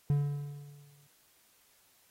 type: tone with exponential decay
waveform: triangle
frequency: 144 Hz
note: D3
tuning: 34 cents flat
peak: -21 dBFS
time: 0.1-1.07 s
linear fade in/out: 0 ms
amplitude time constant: 210 ms
effects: white hiss -66 dBFS RMS until 2.1 s + AAC 48 kbps